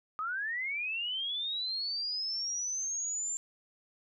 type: linear sweep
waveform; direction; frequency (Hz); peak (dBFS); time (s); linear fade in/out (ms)
sine; up; 1226 to 7330; -32; 0.19-3.37; 0
effects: none